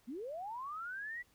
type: linear sweep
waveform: sine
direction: up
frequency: 215.1 to 1975.5 Hz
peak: -40 dBFS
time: 0.07-1.23 s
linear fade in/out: 20 ms
effects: pink hiss -70 dBFS RMS until 1.34 s